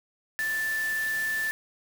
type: tone in noise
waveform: sine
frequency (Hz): 1760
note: A6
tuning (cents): 0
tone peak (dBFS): -26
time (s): 0.39-1.51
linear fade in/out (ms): 0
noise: white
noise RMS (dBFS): -39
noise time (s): 0.39-1.51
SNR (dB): +10
effects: none